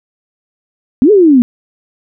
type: exponential two-way sweep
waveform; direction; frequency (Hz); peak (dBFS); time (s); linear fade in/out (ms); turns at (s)
sine; up then down; 232.8 to 440 to 232.8; -3; 1.02-1.42; 0; 1.11
effects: none